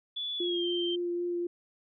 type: tone with pitch glide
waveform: sine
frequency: 3443 to 3139 Hz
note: A7 to G7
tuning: -38 to +2 cents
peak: -32 dBFS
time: 0.16-0.96 s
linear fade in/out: 10 ms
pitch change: -160 cents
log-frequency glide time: 0.37-0.67 s
type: tone with vibrato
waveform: sine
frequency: 349.2 Hz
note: F4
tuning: in tune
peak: -29 dBFS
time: 0.4-1.47 s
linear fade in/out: 5 ms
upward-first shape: sine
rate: 3.8 Hz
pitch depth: 10 cents each way
effects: none